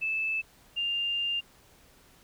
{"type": "tone pair in turn", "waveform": "sine", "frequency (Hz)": [2625, 2799], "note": ["E7", "F7"], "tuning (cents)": [-8, 3], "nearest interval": "minor second", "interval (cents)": 111, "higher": "second", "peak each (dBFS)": -27, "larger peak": "neither", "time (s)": [[0.01, 0.42], [0.76, 1.41]], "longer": "second", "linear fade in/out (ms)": 20, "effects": ["pink hiss -59 dBFS RMS until 2.23 s"]}